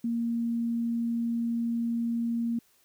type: tone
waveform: sine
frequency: 233.1 Hz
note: A#3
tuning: in tune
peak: -26 dBFS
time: 0.04-2.59 s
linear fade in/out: 5 ms
effects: white hiss -65 dBFS RMS until 2.84 s